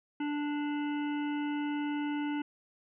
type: harmonic tone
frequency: 293.5 Hz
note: D4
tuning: 1 cent flat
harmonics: 1 / 3 / 5 / 7 / 9 / 10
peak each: -31 / -41 / -45 / -48 / -50 / -51 dBFS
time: 0.2-2.42 s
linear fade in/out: 5 ms
effects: none